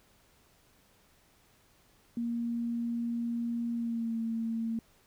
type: tone with pitch glide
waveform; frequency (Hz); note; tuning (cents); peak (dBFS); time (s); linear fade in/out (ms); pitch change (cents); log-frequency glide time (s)
sine; 234.8 to 227.1; A#3 to A#3; +13 to -45; -30; 2.17-4.79; 2; -58; 3.74-4.17
effects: pink hiss -65 dBFS RMS until 5.06 s